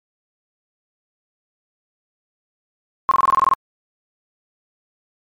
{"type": "tone bursts", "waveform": "sine", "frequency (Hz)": 1070, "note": "C6", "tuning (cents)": 38, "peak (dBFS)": -10, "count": 10, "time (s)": [3.09, 3.536], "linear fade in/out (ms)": 0, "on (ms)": 23, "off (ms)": 24, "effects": ["MP3 96 kbps"]}